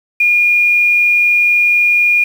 sine tone with quantisation, 2428 Hz, D#7, 43 cents flat, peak -8 dBFS, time 0.2-2.24 s, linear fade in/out 5 ms, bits 6, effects none

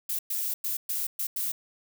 violet noise bursts at uneven times, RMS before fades -30 dBFS, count 6, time 0.09-0.19 / 0.3-0.54 / 0.64-0.77 / 0.89-1.07 / 1.19-1.27 / 1.36-1.52 s, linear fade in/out 5 ms, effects none

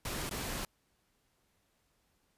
pink noise with dropouts, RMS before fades -38 dBFS, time 0.05-0.65 s, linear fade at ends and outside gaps 2 ms, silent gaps 0.294-0.31 s, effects pink hiss -75 dBFS RMS until 2.37 s + resampled to 32000 Hz

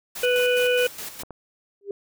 white noise with tremolo, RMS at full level -34 dBFS, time 0.15-1.23 s, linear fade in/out 10 ms, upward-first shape square, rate 4.8 Hz, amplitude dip 60%
harmonic tone, 494.5 Hz, B4, 2 cents sharp, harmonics 1 / 3 / 5 / 6, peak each -19 / -27 / -27 / -29 dBFS, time 0.23-0.87 s, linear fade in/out 5 ms
clicks, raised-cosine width 1 ms, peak -23 dBFS, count 2, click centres 1.234 / 1.307 s
sine tone with exponential growth, 401.3 Hz, G4, 41 cents sharp, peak -23 dBFS, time 1.81-1.91 s, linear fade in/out 2 ms, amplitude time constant 21 ms
effects none

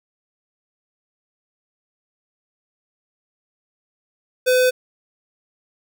square tone, 506 Hz, B4, 42 cents sharp, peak -14 dBFS, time 4.46-4.71 s, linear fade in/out 20 ms, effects none

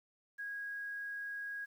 sine tone, 1646 Hz, G#6, 16 cents flat, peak -39 dBFS, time 0.38-1.66 s, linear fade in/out 20 ms, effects 11-bit

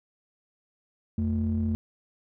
triangle ring-modulated tone, 67.9 Hz, C#2, 35 cents flat, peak -19 dBFS, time 1.18-1.75 s, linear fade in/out 0 ms, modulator 154 Hz, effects none

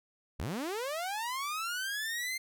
sawtooth linear sweep, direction up, 46.68 to 2111 Hz, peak -30 dBFS, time 0.39-2.38 s, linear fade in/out 10 ms, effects none

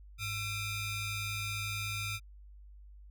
sawtooth ring-modulated tone, 1244.5 Hz, D#6, in tune, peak -28 dBFS, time 0.18-2.2 s, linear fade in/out 50 ms, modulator 1140 Hz, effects added 50 Hz sine -50 dBFS peak until 3.1 s

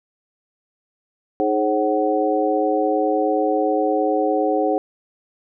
sine tone cluster, 311.2 / 420.8 / 538 / 749 Hz, D#4 / G#4 / C5 / F#5, 0 / +23 / +48 / +21 cents, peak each -22 dBFS, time 1.4-4.78 s, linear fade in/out 0 ms, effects none

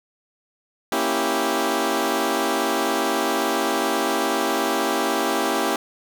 15% pulse chord, A# diminished seventh, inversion none, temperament equal, 233.1 / 277.2 / 329.6 / 392 Hz, A#3 / C#4 / E4 / G4, 0 / 0 / 0 / 0 cents, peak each -22 / -20 / -19 / -18 dBFS, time 0.92-5.76 s, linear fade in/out 2 ms, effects none

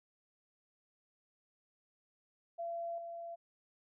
sine tone with level steps, 679 Hz, F5, 49 cents flat, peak -37 / -42 dBFS, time 2.58-3.36 s, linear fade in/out 20 ms, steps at 2.98 s, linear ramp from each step 2 ms, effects none

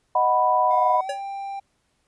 sine chord, B major, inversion first, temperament equal, 622.3 / 740 / 987.8 Hz, D#5 / F#5 / B5, 0 / 0 / 0 cents, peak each -24 / -21 / -19 dBFS, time 0.15-1.01 s, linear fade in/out 5 ms
triangle tone with pitch glide, 716 to 789.9 Hz, F5 to G5, +43 to +13 cents, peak -27 dBFS, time 0.7-1.6 s, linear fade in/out 10 ms, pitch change +170 cents, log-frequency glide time 0.95-1.11 s
square tone with exponential decay, 564 Hz, C#5, 30 cents sharp, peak -24 dBFS, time 1.09-1.22 s, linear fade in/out 5 ms, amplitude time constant 28 ms
effects pink hiss -69 dBFS RMS until 2.07 s + resampled to 24000 Hz

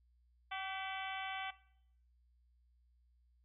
harmonic tone with a mistuned harmonic, 383 Hz, G4, 40 cents flat, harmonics 2 / 3 / 4 / 5 / 6 / 7 / 8 / 9, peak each -43 / -47 / -48 / -48 / -48 / -53 / -51 / -53 dBFS, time 0.51-1.51 s, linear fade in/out 10 ms, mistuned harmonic 5, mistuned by +63 cents, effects noise-tail reverb RT60 0.7 s tail -19 dB re dry + added 60 Hz sine -68 dBFS peak until 3.44 s

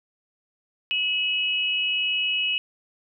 sine tone pair together, 2571 / 2930 Hz, E7 / F#7, -44 / -18 cents, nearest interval major second, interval 226 cents, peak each -25 / -24 dBFS, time 0.91-2.58 s, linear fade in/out 0 ms, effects none

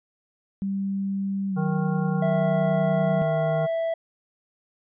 sine tone with pitch glide, 196 to 185.96 Hz, G3 to F#3, 0 to +9 cents, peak -24 dBFS, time 0.62-3.22 s, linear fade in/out 0 ms, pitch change -91 cents, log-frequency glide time 1.49-1.56 s
harmonic tone, 155.56 Hz, D#3, in tune, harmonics 1 / 3 / 5 / 7 / 9, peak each -25 / -33 / -34 / -40 / -39 dBFS, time 1.56-3.67 s, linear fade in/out 20 ms
triangle tone, 659.3 Hz, E5, in tune, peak -21 dBFS, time 2.22-3.94 s, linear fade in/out 5 ms
effects resampled to 8000 Hz

